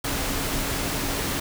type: tone in noise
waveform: sine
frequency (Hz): 277.2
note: C#4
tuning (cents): 0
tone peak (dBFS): -35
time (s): 0.04-1.4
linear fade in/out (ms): 5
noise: pink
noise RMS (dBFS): -27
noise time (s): 0.04-1.4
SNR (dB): -11
effects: none